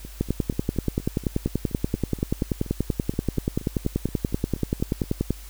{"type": "two click trains", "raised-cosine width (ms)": 3, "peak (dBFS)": [-24, -9], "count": [22, 54], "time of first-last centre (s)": [[0.05, 5.038], [0.21, 5.306]], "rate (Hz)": [4.21, 10.4], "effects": ["added 50 Hz sine -39 dBFS peak until 5.49 s", "white hiss -47 dBFS RMS until 5.49 s"]}